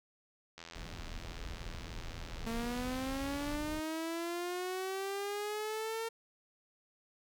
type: click train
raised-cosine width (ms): 0.2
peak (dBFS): -30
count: 250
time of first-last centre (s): 0.58-3.551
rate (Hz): 83.8
type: noise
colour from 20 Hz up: brown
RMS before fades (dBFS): -44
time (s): 0.75-3.8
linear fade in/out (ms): 5
type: linear sweep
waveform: sawtooth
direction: up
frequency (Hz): 225.9 to 457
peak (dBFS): -32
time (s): 2.46-6.09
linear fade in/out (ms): 10
effects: none